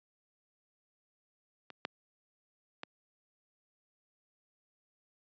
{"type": "clicks", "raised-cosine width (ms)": 0.3, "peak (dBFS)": [-30, -17, -23], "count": 3, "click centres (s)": [1.703, 1.851, 2.834], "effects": ["high-pass 200 Hz 12 dB/octave", "resampled to 16000 Hz"]}